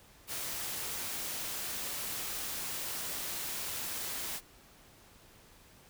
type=noise; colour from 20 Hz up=white; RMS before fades=-38 dBFS; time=0.27-4.41 s; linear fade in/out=50 ms; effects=pink hiss -59 dBFS RMS until 5.89 s